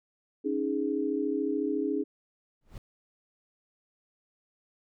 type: chord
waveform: sine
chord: C# suspended second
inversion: none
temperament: equal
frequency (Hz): 277.2 / 311.1 / 415.3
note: C#4 / D#4 / G#4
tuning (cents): 0 / 0 / 0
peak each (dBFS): -31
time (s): 0.44-2.04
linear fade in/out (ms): 20
type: noise with exponential growth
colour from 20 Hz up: brown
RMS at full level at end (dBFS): -37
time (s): 2.61-2.78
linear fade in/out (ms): 2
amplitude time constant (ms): 36
effects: none